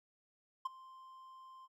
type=tone with ADSR envelope; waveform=triangle; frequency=1046.5 Hz; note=C6; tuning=in tune; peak=-30 dBFS; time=0.65-1.68 s; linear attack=8 ms; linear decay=18 ms; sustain=-21 dB; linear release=37 ms; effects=none